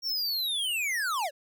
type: linear sweep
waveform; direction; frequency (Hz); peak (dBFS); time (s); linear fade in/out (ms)
square; down; 5588 to 523.3; -28; 0.02-1.31; 50
effects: none